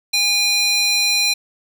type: tone with high-pass filter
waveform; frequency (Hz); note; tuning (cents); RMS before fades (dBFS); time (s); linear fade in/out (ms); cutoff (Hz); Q
square; 814; G#5; -35; -17; 0.13-1.34; 10; 3300; 7
effects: none